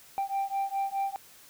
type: beating tone pair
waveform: sine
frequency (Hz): 784 / 788.8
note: G5 / G5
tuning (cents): 0 / +11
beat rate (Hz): 4.8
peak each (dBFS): -29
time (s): 0.18-1.16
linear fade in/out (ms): 0
effects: tanh soft clip ceiling -25 dBFS + white hiss -54 dBFS RMS until 1.49 s